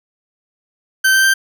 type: tone with pitch steps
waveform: 40% pulse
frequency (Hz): 1547 / 1558.7 / 1570.4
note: G6 / G6 / G6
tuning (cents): -23 / -10 / +3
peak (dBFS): -9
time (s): 1.04-1.34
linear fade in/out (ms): 10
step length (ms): 100
effects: none